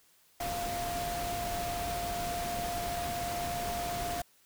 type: tone in noise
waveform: sine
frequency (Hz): 698.5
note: F5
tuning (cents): 0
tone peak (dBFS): -34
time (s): 0.4-4.22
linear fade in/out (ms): 5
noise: pink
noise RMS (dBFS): -38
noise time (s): 0.4-4.22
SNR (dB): +1
effects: white hiss -65 dBFS RMS until 4.45 s